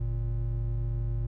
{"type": "tone pair together", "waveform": "triangle", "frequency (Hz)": [48.69, 116], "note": ["G1", "A#2"], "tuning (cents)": [-11, -8], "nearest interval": "octave + minor third", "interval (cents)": 1503, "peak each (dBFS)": -28, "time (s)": [0, 1.27], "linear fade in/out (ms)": 10, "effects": []}